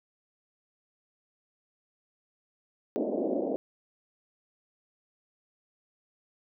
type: band-pass noise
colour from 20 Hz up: pink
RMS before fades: -30 dBFS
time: 2.96-3.56 s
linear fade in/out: 0 ms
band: 230 to 650 Hz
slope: 48 dB/octave
effects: none